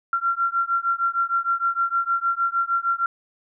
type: beating tone pair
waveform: sine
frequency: 1368 / 1374.5 Hz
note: F6 / F6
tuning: -36 / -28 cents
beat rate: 6.5 Hz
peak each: -23 dBFS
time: 0.13-3.06 s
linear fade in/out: 2 ms
effects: none